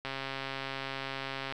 click train, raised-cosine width 0.3 ms, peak -20 dBFS, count 200, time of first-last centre 0.05-1.524 s, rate 135 Hz, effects none

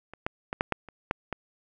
clicks, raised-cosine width 0.5 ms, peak -27 / -13 / -16 / -9 / -10 / -29 / -10 / -16 dBFS, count 8, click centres 0.136 / 0.265 / 0.529 / 0.609 / 0.723 / 0.887 / 1.111 / 1.327 s, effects none

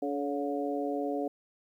harmonic tone with a mistuned harmonic, 143.2 Hz, D3, 43 cents flat, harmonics 2 / 3 / 4 / 5, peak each -33 / -35 / -36 / -37 dBFS, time 0.02-1.28 s, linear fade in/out 5 ms, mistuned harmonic 4, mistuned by -33 cents, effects 11-bit

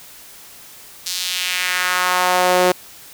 sawtooth tone with high-pass filter sweep, 181.4 Hz, F#3, 34 cents flat, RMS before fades -18 dBFS, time 1.06-2.72 s, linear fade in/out 5 ms, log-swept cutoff 4800 to 430 Hz, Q 1.7, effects white hiss -41 dBFS RMS until 3.13 s

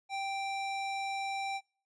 square tone with band-pass filter, 784 Hz, G5, in tune, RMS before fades -36 dBFS, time 0.09-1.61 s, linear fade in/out 50 ms, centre 2100 Hz, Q 0.51, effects noise-tail reverb RT60 0.4 s tail -24 dB re dry + resampled to 22050 Hz

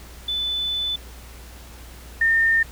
sine tone pair in turn, 3500 / 1817 Hz, A7 / A#6, -10 / -45 cents, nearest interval major seventh, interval 1135 cents, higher first, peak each -22 / -15 dBFS, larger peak second, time 0.28-0.96 / 2.21-2.63 s, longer first, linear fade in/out 5 ms, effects added 60 Hz sine -40 dBFS peak until 2.71 s + pink hiss -45 dBFS RMS until 2.71 s

